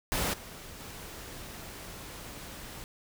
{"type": "noise with level steps", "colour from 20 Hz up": "pink", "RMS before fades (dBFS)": [-30, -46, -44], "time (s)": [0.12, 2.84], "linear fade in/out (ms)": 0, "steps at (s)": [0.33, 0.79], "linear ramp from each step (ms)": 10, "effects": []}